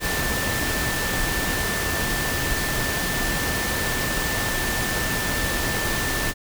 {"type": "tone in noise", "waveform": "sine", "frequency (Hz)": 1775, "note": "A6", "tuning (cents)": 15, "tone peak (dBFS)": -28, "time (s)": [0, 6.34], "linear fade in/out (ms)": 50, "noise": "pink", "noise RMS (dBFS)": -25, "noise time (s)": [0, 6.34], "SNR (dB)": -6, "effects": []}